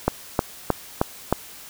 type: click train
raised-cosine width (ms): 1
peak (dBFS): -3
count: 5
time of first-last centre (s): 0.08-1.326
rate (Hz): 3.21
effects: white hiss -42 dBFS RMS until 1.69 s